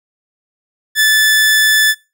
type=tone; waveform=sawtooth; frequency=1744 Hz; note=A6; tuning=16 cents flat; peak=-5 dBFS; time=0.95-1.95 s; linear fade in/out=50 ms; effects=noise-tail reverb RT60 0.3 s tail -23 dB re dry

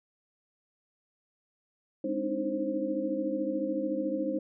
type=tone cluster; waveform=sine; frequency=206.4 / 264.5 / 300.1 / 313.9 / 528 Hz; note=G#3 / C4 / D4 / D#4 / C5; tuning=-10 / +19 / +38 / +15 / +16 cents; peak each=-38 / -37 / -34 / -34 / -33 dBFS; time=2.04-4.39 s; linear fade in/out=5 ms; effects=none

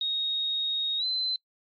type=tone with pitch glide; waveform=sine; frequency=3745 to 4060 Hz; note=A#7 to B7; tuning=+7 to +47 cents; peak=-26 dBFS; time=0.01-1.36 s; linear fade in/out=2 ms; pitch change=+140 cents; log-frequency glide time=0.98-1.05 s; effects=noise-tail reverb RT60 0.1 s tail -26 dB re dry + AAC 48 kbps

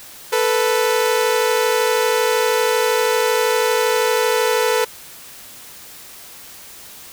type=tone pair together; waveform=sawtooth; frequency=441.2 / 493.9 Hz; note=A4 / B4; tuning=+5 / 0 cents; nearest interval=major second; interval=195 cents; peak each=-14 dBFS; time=0.32-4.85 s; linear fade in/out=10 ms; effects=white hiss -39 dBFS RMS until 7.12 s

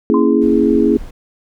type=chord; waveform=sine; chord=A# half-diminished seventh; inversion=none; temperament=equal; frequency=233.1 / 277.2 / 329.6 / 415.3 Hz; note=A#3 / C#4 / E4 / G#4; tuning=0 / 0 / 0 / 0 cents; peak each=-15 dBFS; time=0.1-0.97 s; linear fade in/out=0 ms
type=tone with exponential decay; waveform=sine; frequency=1034 Hz; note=C6; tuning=21 cents flat; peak=-16 dBFS; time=0.14-0.52 s; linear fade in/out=2 ms; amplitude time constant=82 ms
type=noise; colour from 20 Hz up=brown; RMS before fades=-31 dBFS; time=0.41-1.11 s; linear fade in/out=10 ms
effects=none

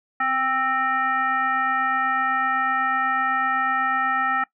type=tone with frequency modulation; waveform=sine; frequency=1318.5 Hz; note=E6; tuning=in tune; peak=-19 dBFS; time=0.2-4.44 s; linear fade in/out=5 ms; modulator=529 Hz; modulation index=1.1; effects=noise-tail reverb RT60 0.1 s tail -20 dB re dry

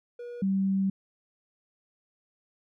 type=tone pair in turn; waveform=triangle / sine; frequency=481.6 / 193.46 Hz; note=B4 / G3; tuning=-44 / -23 cents; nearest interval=octave + major third; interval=1579 cents; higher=first; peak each=-35 / -23 dBFS; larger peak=second; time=0.19-0.42 / 0.42-0.9 s; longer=second; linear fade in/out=5 ms; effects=none

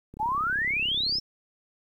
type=click train; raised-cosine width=3 ms; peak=-30 dBFS; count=36; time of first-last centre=0.14-1.185 s; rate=33.5 Hz
type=exponential sweep; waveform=sine; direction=up; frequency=820 to 5430 Hz; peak=-24 dBFS; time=0.19-1.2 s; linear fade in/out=20 ms
effects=10-bit

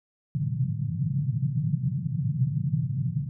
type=band-pass noise; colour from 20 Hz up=pink; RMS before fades=-27 dBFS; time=0.35-3.29 s; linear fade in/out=0 ms; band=120 to 160 Hz; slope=48 dB/octave; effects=none

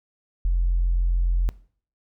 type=tone; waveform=sine; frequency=43.54 Hz; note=F1; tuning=5 cents flat; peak=-17 dBFS; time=0.45-1.49 s; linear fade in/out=0 ms; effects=noise-tail reverb RT60 0.5 s tail -21 dB re dry + tanh soft clip ceiling -14 dBFS

